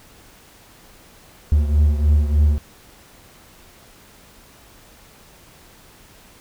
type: beating tone pair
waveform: triangle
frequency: 73.5 / 76.8 Hz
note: D2 / D#2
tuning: +2 / -22 cents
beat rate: 3.3 Hz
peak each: -12 / -18 dBFS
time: 1.52-2.58 s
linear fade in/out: 0 ms
effects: pink hiss -48 dBFS RMS until 6.4 s